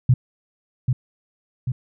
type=tone with echo; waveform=sine; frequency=125.8 Hz; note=B2; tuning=32 cents sharp; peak=-10 dBFS; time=0.09-0.14 s; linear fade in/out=5 ms; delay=790 ms; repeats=2; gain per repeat=-5 dB; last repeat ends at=1.72 s; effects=none